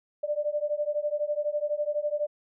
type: beating tone pair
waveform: sine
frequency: 587.3 / 599.3 Hz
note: D5 / D5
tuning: 0 / +35 cents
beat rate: 12 Hz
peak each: -29 dBFS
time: 0.23-2.27 s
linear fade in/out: 10 ms
effects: none

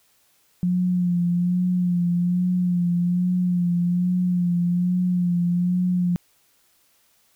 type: tone with vibrato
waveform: sine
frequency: 177.4 Hz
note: F3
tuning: 27 cents sharp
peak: -18 dBFS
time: 0.63-6.16 s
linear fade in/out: 0 ms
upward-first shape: sine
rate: 1.2 Hz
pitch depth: 34 cents each way
effects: white hiss -62 dBFS RMS until 7.35 s

